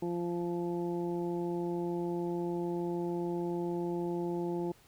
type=harmonic tone; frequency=173.3 Hz; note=F3; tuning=13 cents flat; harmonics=1 / 2 / 3 / 4 / 5; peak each=-37 / -33 / -45 / -47 / -44 dBFS; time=0.02-4.72 s; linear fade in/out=5 ms; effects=pink hiss -62 dBFS RMS until 4.87 s